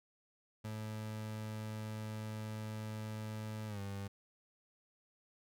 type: tone with pitch glide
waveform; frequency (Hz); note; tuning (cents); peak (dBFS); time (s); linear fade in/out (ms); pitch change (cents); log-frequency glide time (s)
30% pulse; 108.3 to 99.31; A2 to G2; -27 to +23; -38; 0.64-4.08; 10; -150; 3.67-3.8
effects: none